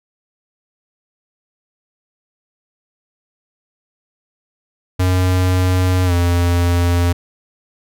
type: tone with pitch glide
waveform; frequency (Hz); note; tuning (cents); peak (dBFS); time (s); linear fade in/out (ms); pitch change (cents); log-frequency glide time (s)
square; 91.8 to 87.05; F#2 to F2; -13 to -5; -13; 4.99-7.13; 10; -92; 6.05-6.13
effects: none